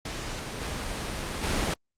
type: noise with level steps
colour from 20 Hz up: pink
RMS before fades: -35 / -32 / -27 dBFS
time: 0.05-1.74 s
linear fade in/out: 5 ms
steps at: 0.6 / 1.42 s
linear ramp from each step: 20 ms
effects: low-pass 8000 Hz 12 dB/octave + Opus 48 kbps